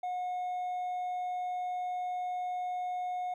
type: tone with hard clipping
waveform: sine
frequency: 725 Hz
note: F#5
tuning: 35 cents flat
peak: -33 dBFS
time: 0.03-3.34 s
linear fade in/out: 5 ms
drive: 2 dB
effects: none